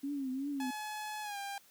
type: tone with vibrato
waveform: sine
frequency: 272.2 Hz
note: C#4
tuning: 31 cents flat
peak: -34 dBFS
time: 0.03-0.71 s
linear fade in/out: 10 ms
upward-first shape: triangle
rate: 2.7 Hz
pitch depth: 120 cents each way
type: tone with pitch glide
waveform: sawtooth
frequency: 851 to 798.6 Hz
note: G#5 to G5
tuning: +42 to +32 cents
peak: -35 dBFS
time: 0.6-1.58 s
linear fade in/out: 2 ms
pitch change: -110 cents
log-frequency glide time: 1.22-1.38 s
effects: white hiss -63 dBFS RMS until 1.7 s + high-pass 80 Hz 12 dB/octave